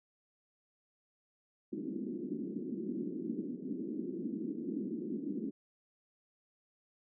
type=band-pass noise; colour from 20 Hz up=white; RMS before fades=-39 dBFS; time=1.72-5.51 s; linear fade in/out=10 ms; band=190 to 350 Hz; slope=48 dB/octave; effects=none